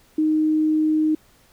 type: tone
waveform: sine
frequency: 310.3 Hz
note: D#4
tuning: 5 cents flat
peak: -16 dBFS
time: 0.18-1.15 s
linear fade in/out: 5 ms
effects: pink hiss -56 dBFS RMS until 1.52 s